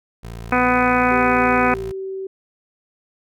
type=tone; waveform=20% pulse; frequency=57.2 Hz; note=A#1; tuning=32 cents flat; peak=-26 dBFS; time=0.23-1.92 s; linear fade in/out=10 ms
type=harmonic tone; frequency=249.5 Hz; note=B3; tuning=18 cents sharp; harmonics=1 / 2 / 3 / 4 / 5 / 6 / 7 / 8 / 9 / 10; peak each=-20 / -22 / -21 / -23 / -22 / -23 / -29 / -30 / -27 / -27 dBFS; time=0.52-1.74 s; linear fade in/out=2 ms
type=tone with pitch glide; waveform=sine; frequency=392 to 383.7 Hz; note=G4 to G4; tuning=0 to -37 cents; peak=-25 dBFS; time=1.11-2.27 s; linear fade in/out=5 ms; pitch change=-37 cents; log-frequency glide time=1.55-1.92 s
effects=none